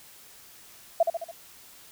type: tone with echo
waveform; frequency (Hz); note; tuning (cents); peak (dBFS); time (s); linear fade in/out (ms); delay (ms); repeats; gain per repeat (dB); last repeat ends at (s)
sine; 670; E5; +28; -16; 1-1.03; 5; 71; 4; -5; 1.314
effects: white hiss -51 dBFS RMS until 1.91 s